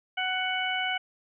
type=harmonic tone; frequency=744 Hz; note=F#5; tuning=9 cents sharp; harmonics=1 / 2 / 3 / 4; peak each=-32 / -32 / -32 / -32 dBFS; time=0.17-0.98 s; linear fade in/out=10 ms; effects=none